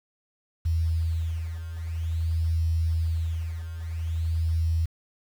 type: beating tone pair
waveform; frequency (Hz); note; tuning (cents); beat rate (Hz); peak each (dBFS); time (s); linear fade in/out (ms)
sine; 81.5 / 81.99; E2 / E2; -19 / -9; 0.49; -30 / -25; 0.65-4.86; 10
effects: 8-bit

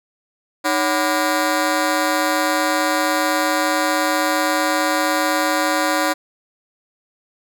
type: ring-modulated tone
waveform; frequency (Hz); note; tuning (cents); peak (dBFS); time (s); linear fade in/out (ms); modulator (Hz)
15% pulse; 435.5; A4; -18; -7; 0.64-6.14; 20; 126
effects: none

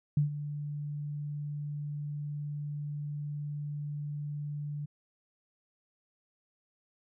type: tone with ADSR envelope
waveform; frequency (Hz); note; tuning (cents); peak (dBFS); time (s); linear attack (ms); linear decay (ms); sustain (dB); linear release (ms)
sine; 146.83; D3; 0; -21; 0.17-4.86; 3; 120; -13; 12
effects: none

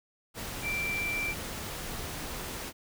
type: tone in noise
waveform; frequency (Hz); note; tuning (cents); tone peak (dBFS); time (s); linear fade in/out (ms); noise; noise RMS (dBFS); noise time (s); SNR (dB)
sine; 2349; D7; 0; -30; 0.62-1.35; 50; pink; -38; 0.34-2.73; +5
effects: none

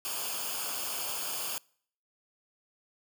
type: noise with comb filter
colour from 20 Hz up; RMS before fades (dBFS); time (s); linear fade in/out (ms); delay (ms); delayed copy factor
white; -35; 0.05-1.58; 0; 0.51; -0.7
effects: noise-tail reverb RT60 0.6 s tail -26 dB re dry

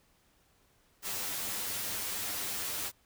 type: noise with comb filter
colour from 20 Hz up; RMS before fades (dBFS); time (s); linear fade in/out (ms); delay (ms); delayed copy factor
white; -36; 1.02-2.92; 50; 10; +0.55
effects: pink hiss -68 dBFS RMS until 3.05 s

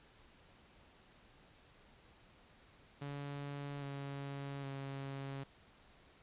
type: tone with pitch steps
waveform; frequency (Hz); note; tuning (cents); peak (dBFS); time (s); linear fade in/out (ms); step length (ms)
sawtooth; 142.3 / 139.69 / 137.14; C#3 / C#3 / C#3; +46 / +14 / -18; -38; 3.01-5.44; 10; 810
effects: pink hiss -64 dBFS RMS until 6.22 s + resampled to 8000 Hz

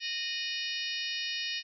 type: harmonic tone with a mistuned harmonic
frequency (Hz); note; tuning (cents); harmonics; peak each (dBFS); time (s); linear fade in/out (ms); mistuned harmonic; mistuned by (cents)
617; D#5; -15; 3 / 4 / 5 / 6 / 7 / 8 / 9; -40 / -39 / -38 / -40 / -41 / -41 / -42; 0-1.63; 50; 5; -88
effects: none

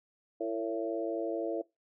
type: harmonic tone with a mistuned harmonic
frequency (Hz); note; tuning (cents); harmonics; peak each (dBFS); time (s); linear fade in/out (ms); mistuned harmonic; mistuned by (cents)
111.6; A2; +25; 3 / 4 / 5 / 6; -35 / -36 / -37 / -38; 0.4-1.62; 10; 4; +29
effects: noise-tail reverb RT60 0.2 s tail -21 dB re dry

